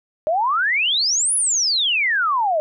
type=exponential two-way sweep; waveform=sine; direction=up then down; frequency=597 to 10548 to 597 Hz; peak=-16 dBFS; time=0.27-2.6 s; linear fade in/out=0 ms; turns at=1.35 s; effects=none